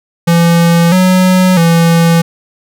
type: tone with pitch steps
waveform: square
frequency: 169.3 / 184.7 / 167.4 Hz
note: E3 / F#3 / E3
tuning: +46 / -3 / +27 cents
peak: -6 dBFS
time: 0.27-2.22 s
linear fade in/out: 10 ms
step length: 650 ms
effects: none